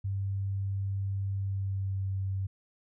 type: tone with pitch glide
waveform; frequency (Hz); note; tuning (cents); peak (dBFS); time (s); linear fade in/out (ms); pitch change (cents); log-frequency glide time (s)
sine; 98 to 96.37; G2 to G2; 0 to -29; -29; 0.04-2.47; 10; -29; 1.35-2.1
effects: none